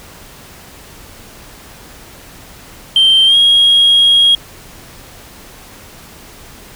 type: tone with pitch glide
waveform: sine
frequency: 3136 to 3277 Hz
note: G7 to G#7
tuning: 0 to -24 cents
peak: -4 dBFS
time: 2.96-4.35 s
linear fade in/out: 2 ms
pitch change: +76 cents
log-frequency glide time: 3.26-3.36 s
effects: tanh soft clip ceiling -3 dBFS + pink hiss -37 dBFS RMS until 6.75 s